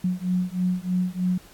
sine beating tone pair, 180.3 / 183.5 Hz, F#3 / F#3, -45 / -14 cents, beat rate 3.2 Hz, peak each -25 dBFS, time 0.04-1.38 s, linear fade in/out 5 ms, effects pink hiss -51 dBFS RMS until 1.53 s + AAC 64 kbps

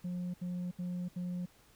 sine tone bursts, 178.4 Hz, F3, 37 cents sharp, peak -32 dBFS, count 4, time 0.04-1.459 s, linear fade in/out 10 ms, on 300 ms, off 73 ms, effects tanh soft clip ceiling -34 dBFS + pink hiss -64 dBFS RMS until 1.75 s

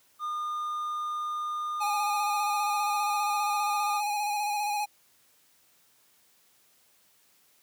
triangle tone, 1216 Hz, D#6, 40 cents flat, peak -28 dBFS, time 0.19-4.02 s, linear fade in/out 50 ms
square tone with vibrato, 830.6 Hz, G#5, in tune, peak -28 dBFS, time 1.8-4.86 s, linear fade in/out 20 ms, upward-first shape square, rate 15 Hz, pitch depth 26 cents each way
effects white hiss -64 dBFS RMS until 7.62 s + high-pass 80 Hz 12 dB/octave

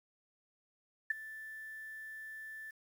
sine tone with ADSR envelope, 1760 Hz, A6, in tune, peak -26 dBFS, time 1.1-2.71 s, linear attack 6 ms, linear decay 15 ms, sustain -18 dB, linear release 8 ms, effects 10-bit

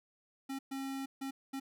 square tone bursts at uneven times, 270 Hz, C#4, 45 cents flat, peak -38 dBFS, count 4, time 0.49-0.59 / 0.71-1.06 / 1.21-1.31 / 1.53-1.6 s, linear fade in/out 10 ms, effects none

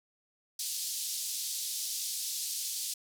pink band-pass noise, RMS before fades -36 dBFS, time 0.59-2.94 s, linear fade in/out 5 ms, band 4100 to 14000 Hz, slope 24 dB/octave, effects none

